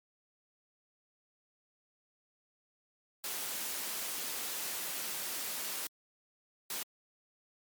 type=noise bursts at uneven times; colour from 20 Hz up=white; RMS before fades=-38 dBFS; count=2; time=3.24-5.87 / 6.7-6.83 s; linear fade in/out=2 ms; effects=high-pass 200 Hz 12 dB/octave + MP3 96 kbps